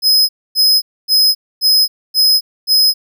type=tone bursts; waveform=45% pulse; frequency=5080 Hz; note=D#8; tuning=35 cents sharp; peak=-8 dBFS; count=6; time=0.02-2.94 s; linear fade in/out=50 ms; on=270 ms; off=260 ms; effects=none